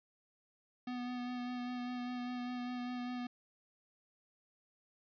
square tone with vibrato, 246.9 Hz, B3, in tune, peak -39 dBFS, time 0.87-3.27 s, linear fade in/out 5 ms, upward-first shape sine, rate 5 Hz, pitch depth 16 cents each way, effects resampled to 11025 Hz

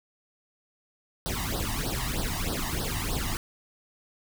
pink noise with flanger, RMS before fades -30 dBFS, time 1.26-3.37 s, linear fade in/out 0 ms, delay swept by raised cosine 0.21 to 1.07 ms, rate 3.2 Hz, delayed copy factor +1, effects none

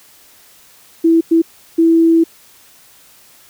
sine tone bursts at uneven times, 329.6 Hz, E4, in tune, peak -7 dBFS, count 3, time 1.04-1.21 / 1.31-1.42 / 1.78-2.24 s, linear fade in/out 10 ms, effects white hiss -46 dBFS RMS until 3.49 s

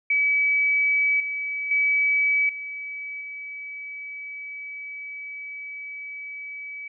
sine tone with level steps, 2286 Hz, D7, 47 cents flat, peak -18 / -26 / -18 / -31 / -33 dBFS, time 0.1-6.88 s, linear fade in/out 5 ms, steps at 1.2 / 1.71 / 2.49 / 3.21 s, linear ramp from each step 2 ms, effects none

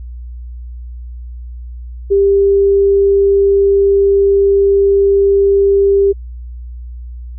sine tone, 396.4 Hz, G4, 19 cents sharp, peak -7 dBFS, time 2.1-6.13 s, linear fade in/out 20 ms, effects added 60 Hz sine -25 dBFS peak until 7.38 s

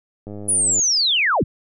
click train, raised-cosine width 2 ms, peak -21 dBFS, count 55, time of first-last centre 0.27-0.794 s, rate 103 Hz
sine linear sweep, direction down, 10060 to 38.89 Hz, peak -15 dBFS, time 0.48-1.44 s, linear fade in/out 10 ms
effects none

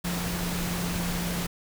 sine tone in noise, 174.61 Hz, F3, in tune, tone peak -30 dBFS, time 0.04-1.47 s, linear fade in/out 10 ms, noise pink, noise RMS -32 dBFS, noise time 0.04-1.47 s, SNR -1 dB, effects none

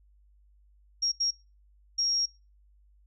sine tone bursts at uneven times, 5588 Hz, F8, in tune, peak -24 dBFS, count 3, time 1.02-1.12 / 1.2-1.31 / 1.98-2.26 s, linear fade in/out 10 ms, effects noise-tail reverb RT60 0.3 s tail -25 dB re dry + added 50 Hz sine -58 dBFS peak until 3.06 s

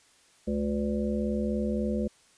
harmonic tone with a mistuned harmonic, 71.5 Hz, D2, 46 cents flat, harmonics 1 / 3 / 5 / 7 / 8, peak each -35 / -28 / -35 / -34 / -38 dBFS, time 0.47-2.08 s, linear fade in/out 10 ms, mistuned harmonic 8, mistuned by +37 cents, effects white hiss -61 dBFS RMS until 2.37 s + resampled to 22050 Hz

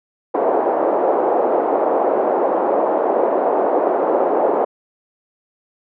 white band-pass noise, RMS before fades -17 dBFS, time 0.34-4.65 s, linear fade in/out 10 ms, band 350 to 750 Hz, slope 24 dB/octave, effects none

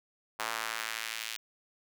square tone with high-pass filter sweep, 56.1 Hz, A1, 34 cents sharp, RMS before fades -37 dBFS, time 0.39-1.37 s, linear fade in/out 10 ms, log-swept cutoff 1000 to 2800 Hz, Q 1.2, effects none

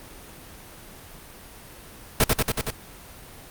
pink noise with echo, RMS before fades -17 dBFS, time 2.2-2.24 s, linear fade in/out 2 ms, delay 93 ms, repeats 5, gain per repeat -2 dB, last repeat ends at 2.705 s, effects pink hiss -44 dBFS RMS until 3.5 s + Opus 32 kbps

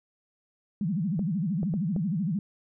sine tone with vibrato, 180.2 Hz, F#3, 45 cents flat, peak -25 dBFS, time 0.81-2.39 s, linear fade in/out 2 ms, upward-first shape sine, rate 13 Hz, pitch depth 290 cents each way
clicks, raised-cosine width 2 ms, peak -23 dBFS, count 4, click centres 1.193 / 1.631 / 1.739 / 1.963 s
effects none

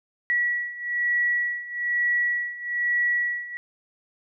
sine beating tone pair, 1933 / 1934.1 Hz, B6 / B6, -38 / -37 cents, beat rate 1.1 Hz, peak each -27 / -24 dBFS, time 0.3-3.57 s, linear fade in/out 0 ms, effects none

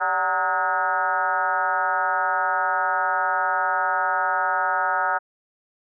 sine tone with frequency modulation, 1100 Hz, C#6, 14 cents flat, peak -19 dBFS, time 0-5.19 s, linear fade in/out 20 ms, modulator 175 Hz, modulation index 2.6, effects high-pass 400 Hz 12 dB/octave

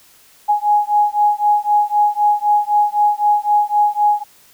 sine beating tone pair, 830.6 / 834.5 Hz, G#5 / G#5, 0 / +8 cents, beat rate 3.9 Hz, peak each -15 dBFS, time 0.48-4.24 s, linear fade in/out 20 ms, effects white hiss -49 dBFS RMS until 4.53 s

